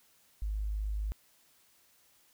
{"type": "tone", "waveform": "sine", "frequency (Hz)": 51.91, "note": "G#1", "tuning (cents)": 0, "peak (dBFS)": -31, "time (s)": [0.42, 1.12], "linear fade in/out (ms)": 0, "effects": ["white hiss -66 dBFS RMS until 2.33 s"]}